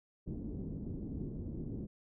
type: low-pass noise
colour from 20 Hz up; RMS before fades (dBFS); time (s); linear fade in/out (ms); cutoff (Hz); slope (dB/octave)
white; -41; 0.26-1.87; 20; 300; 24
effects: none